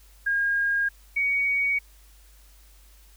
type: tone pair in turn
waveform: sine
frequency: 1623 / 2246 Hz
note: G#6 / C#7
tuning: -40 / +22 cents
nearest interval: tritone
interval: 562 cents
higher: second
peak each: -21 dBFS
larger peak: neither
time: 0.26-0.89 / 1.16-1.79 s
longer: neither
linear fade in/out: 10 ms
effects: added 50 Hz sine -51 dBFS peak until 3.16 s + white hiss -58 dBFS RMS until 3.16 s